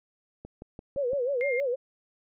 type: click train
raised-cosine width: 2 ms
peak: -28 dBFS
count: 5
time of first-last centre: 0.45-1.133 s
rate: 5.86 Hz
type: tone with vibrato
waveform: sine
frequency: 523.3 Hz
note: C5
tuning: in tune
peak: -25 dBFS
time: 0.96-1.76 s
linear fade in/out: 20 ms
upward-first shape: sine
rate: 6.4 Hz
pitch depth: 160 cents each way
type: tone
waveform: sine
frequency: 2117 Hz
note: C7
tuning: 20 cents sharp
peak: -30 dBFS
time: 1.41-1.6 s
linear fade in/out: 0 ms
effects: none